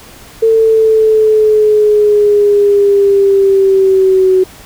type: linear sweep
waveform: sine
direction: down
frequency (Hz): 449.6 to 372.4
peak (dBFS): -5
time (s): 0.42-4.44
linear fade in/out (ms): 10
effects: pink hiss -36 dBFS RMS until 4.65 s